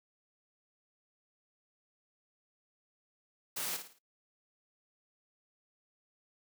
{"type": "noise with echo", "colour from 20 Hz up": "white", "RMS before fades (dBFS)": -37, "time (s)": [3.56, 3.77], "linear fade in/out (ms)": 10, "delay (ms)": 55, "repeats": 4, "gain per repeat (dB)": -8, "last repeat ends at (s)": 3.99, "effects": ["noise-tail reverb RT60 0.2 s tail -26 dB re dry", "high-pass 150 Hz 12 dB/octave"]}